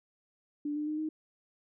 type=tone with pitch steps; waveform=sine; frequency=293.7 / 299.5 / 305.5 / 311.5 Hz; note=D4 / D4 / D#4 / D#4; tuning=0 / +34 / -32 / +2 cents; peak=-31 dBFS; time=0.65-1.09 s; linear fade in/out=5 ms; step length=110 ms; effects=none